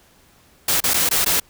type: noise with dropouts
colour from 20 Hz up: white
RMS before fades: -18 dBFS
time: 0.68-1.4 s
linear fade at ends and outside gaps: 5 ms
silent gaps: 0.804-0.838 / 0.936-0.941 / 1.091-1.11 / 1.247-1.261 s
effects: pink hiss -54 dBFS RMS until 1.49 s